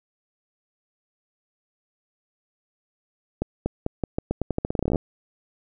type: accelerating click train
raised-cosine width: 2 ms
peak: -10 dBFS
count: 21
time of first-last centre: 3.42-4.958 s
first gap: 240 ms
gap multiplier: 0.85
effects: none